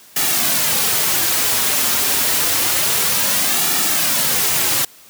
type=noise with flanger; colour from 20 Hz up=white; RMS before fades=-17 dBFS; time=0.16-4.85 s; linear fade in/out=5 ms; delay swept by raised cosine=1.9 to 6.1 ms; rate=0.28 Hz; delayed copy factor=-0.5; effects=white hiss -45 dBFS RMS until 5.09 s + high-pass 100 Hz 12 dB/octave